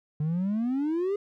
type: exponential sweep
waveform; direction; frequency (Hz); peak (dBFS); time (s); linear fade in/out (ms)
triangle; up; 147.2 to 415.3; -22; 0.2-1.16; 5
effects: tanh soft clip ceiling -19 dBFS